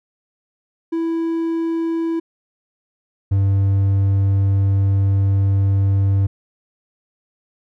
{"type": "tone pair in turn", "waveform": "triangle", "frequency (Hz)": [329.9, 98.08], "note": ["E4", "G2"], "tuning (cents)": [1, 1], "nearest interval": "octave + major sixth", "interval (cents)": 2100, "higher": "first", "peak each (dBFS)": [-16, -11], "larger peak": "second", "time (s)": [[0.92, 2.2], [3.31, 6.27]], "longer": "second", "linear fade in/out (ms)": 10, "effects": []}